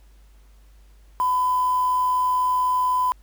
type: tone with quantisation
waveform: sine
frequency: 1004 Hz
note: B5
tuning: 28 cents sharp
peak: -18 dBFS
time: 1.2-3.12 s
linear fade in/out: 0 ms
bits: 6
effects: added 50 Hz sine -48 dBFS peak until 3.22 s + pink hiss -62 dBFS RMS until 3.22 s